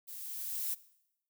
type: noise with level ramp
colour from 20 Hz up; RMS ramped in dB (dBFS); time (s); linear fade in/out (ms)
violet; -46 to -34; 0.07-0.75; 20
effects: noise-tail reverb RT60 0.8 s tail -19 dB re dry